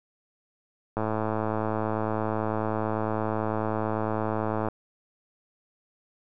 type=click train; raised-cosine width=1 ms; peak=-14 dBFS; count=406; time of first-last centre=0.97-4.686 s; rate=109 Hz; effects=none